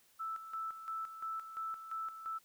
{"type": "tone with tremolo", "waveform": "sine", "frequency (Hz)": 1318.5, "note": "E6", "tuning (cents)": 0, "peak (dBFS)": -37, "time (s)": [0.19, 2.39], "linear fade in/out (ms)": 20, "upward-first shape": "square", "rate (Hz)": 2.9, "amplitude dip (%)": 65, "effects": ["white hiss -68 dBFS RMS until 2.44 s"]}